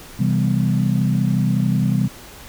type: chord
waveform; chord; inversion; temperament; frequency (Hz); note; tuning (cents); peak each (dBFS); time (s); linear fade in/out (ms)
sine; C major seventh; none; equal; 130.81 / 164.81 / 196 / 246.9; C3 / E3 / G3 / B3; 0 / 0 / 0 / 0; -19 / -21 / -19 / -25; 0.19-2.08; 10
effects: tanh soft clip ceiling -5 dBFS + pink hiss -40 dBFS RMS until 2.48 s